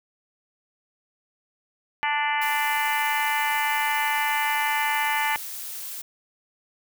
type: harmonic tone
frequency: 293.7 Hz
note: D4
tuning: in tune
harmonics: 3 / 4 / 5 / 6 / 7 / 8 / 9 / 10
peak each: -25 / -34 / -35 / -29 / -29 / -32 / -41 / -35 dBFS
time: 2.03-5.36 s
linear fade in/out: 0 ms
type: noise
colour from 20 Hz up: blue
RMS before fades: -35 dBFS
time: 2.41-6.02 s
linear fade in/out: 10 ms
effects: none